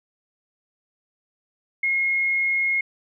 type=tone; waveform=sine; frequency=2155 Hz; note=C#7; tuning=49 cents flat; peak=-19 dBFS; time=1.83-2.81 s; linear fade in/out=5 ms; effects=none